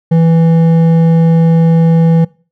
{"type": "tone with hard clipping", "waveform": "sine", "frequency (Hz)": 164.81, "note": "E3", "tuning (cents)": 0, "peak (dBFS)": -7, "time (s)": [0.11, 2.25], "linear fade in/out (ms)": 10, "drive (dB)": 8, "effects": ["noise-tail reverb RT60 0.4 s tail -24 dB re dry"]}